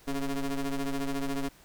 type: ring-modulated tone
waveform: 40% pulse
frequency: 140 Hz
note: C#3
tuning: 18 cents sharp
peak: -25 dBFS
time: 0.07-1.49 s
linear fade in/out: 10 ms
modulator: 133 Hz
effects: pink hiss -57 dBFS RMS until 1.64 s